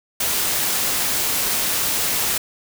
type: noise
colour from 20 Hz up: white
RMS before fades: -21 dBFS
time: 0.2-2.38 s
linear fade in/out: 5 ms
effects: none